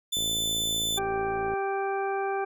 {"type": "tone", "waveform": "sawtooth", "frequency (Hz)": 3520, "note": "A7", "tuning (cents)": 0, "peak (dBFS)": -23, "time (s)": [0.12, 0.99], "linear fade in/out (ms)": 10}
{"type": "click train", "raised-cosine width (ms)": 2, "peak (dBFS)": -26, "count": 77, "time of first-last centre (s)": [0.17, 1.537], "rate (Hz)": 55.6}
{"type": "harmonic tone", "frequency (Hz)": 392, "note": "G4", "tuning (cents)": 0, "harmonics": [1, 2, 3, 4, 6], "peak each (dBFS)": [-29, -30, -38, -37, -43], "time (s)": [0.97, 2.45], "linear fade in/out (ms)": 10}
{"effects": []}